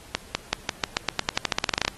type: accelerating click train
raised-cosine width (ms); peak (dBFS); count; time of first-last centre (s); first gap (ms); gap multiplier
0.2; -4; 20; 0.15-1.88; 200; 0.9
effects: pink hiss -48 dBFS RMS until 1.97 s + AAC 32 kbps